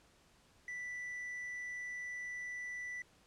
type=tone; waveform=triangle; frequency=1974 Hz; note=B6; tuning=1 cent flat; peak=-39 dBFS; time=0.68-3.02 s; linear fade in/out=2 ms; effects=pink hiss -67 dBFS RMS until 3.26 s + low-pass 9000 Hz 12 dB/octave